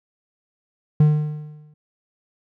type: tone with exponential decay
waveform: triangle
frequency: 151.1 Hz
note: D3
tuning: 50 cents sharp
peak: -7 dBFS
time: 1-1.74 s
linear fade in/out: 5 ms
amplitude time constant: 160 ms
effects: none